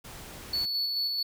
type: noise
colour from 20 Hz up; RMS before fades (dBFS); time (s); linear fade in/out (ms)
pink; -44; 0.04-0.66; 10
type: tone with tremolo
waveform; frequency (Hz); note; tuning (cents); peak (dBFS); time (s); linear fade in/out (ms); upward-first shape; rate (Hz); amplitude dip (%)
triangle; 4435; C#8; 0; -25; 0.53-1.23; 5; square; 4.6; 25
effects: none